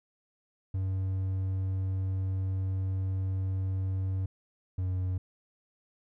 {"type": "tone pair in turn", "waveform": "triangle", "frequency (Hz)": [94.9, 92.36], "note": ["F#2", "F#2"], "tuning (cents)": [44, -3], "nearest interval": "unison", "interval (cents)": 47, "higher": "first", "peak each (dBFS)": -26, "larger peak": "neither", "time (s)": [[0.74, 4.26], [4.78, 5.18]], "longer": "first", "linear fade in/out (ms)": 5, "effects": []}